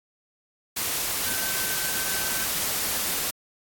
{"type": "tone in noise", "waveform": "sine", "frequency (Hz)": 1541, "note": "G6", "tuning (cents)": -30, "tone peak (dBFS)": -36, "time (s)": [1.26, 2.45], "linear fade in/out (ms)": 10, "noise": "white", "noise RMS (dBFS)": -27, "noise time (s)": [0.76, 3.31], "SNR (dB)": -12, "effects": ["AAC 64 kbps"]}